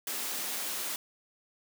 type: high-pass noise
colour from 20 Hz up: white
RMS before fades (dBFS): -35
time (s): 0.07-0.96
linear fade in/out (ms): 2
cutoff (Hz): 190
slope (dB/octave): 48
effects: none